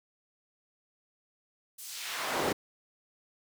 brown noise with high-pass filter sweep, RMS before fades -34 dBFS, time 1.78-2.53 s, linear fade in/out 10 ms, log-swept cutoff 9700 to 270 Hz, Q 0.83, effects none

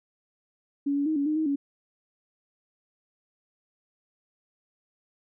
sine tone with pitch steps, 282.4 / 284.2 / 313.4 / 282.6 / 306 / 315 / 281.3 Hz, C#4 / C#4 / D#4 / C#4 / D#4 / D#4 / C#4, +32 / +43 / +13 / +34 / -29 / +21 / +26 cents, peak -23 dBFS, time 0.86-1.56 s, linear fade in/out 10 ms, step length 100 ms, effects none

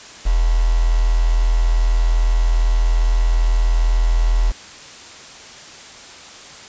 sine tone with quantisation, 41.2 Hz, E1, in tune, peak -12 dBFS, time 0.25-4.52 s, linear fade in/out 20 ms, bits 5, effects white hiss -38 dBFS RMS until 6.68 s + resampled to 16000 Hz

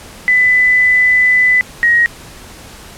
sine tone pair in turn, 2000 / 1887.7 Hz, B6 / A#6, +21 / +21 cents, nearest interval minor second, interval 100 cents, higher first, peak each -7 dBFS, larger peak neither, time 0.28-1.61 / 1.83-2.06 s, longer first, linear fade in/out 0 ms, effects pink hiss -35 dBFS RMS until 2.97 s + low-pass 12000 Hz 12 dB/octave

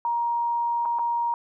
sine tone with dropouts, 942 Hz, A#5, 18 cents sharp, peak -22 dBFS, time 0.05-1.34 s, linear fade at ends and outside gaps 1 ms, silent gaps 0.853-0.857 / 0.987-0.993 s, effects none

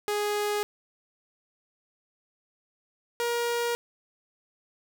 sawtooth tone pair in turn, 415.3 / 473.8 Hz, G#4 / A#4, 0 / +28 cents, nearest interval major second, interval 228 cents, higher second, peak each -22 dBFS, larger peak neither, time 0.08-0.63 / 3.2-3.75 s, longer neither, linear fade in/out 0 ms, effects none

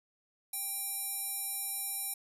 square tone with band-pass filter, 787 Hz, G5, 7 cents sharp, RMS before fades -37 dBFS, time 0.53-2.14 s, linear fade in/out 5 ms, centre 11000 Hz, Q 6.6, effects none

